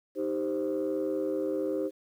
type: chord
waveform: sine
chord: C minor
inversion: first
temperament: equal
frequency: 311.1 / 392 / 523.3 Hz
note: Eb4 / G4 / C5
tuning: 0 / 0 / 0 cents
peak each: -31 dBFS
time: 0.15-1.91 s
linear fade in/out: 50 ms
effects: tanh soft clip ceiling -22 dBFS + 10-bit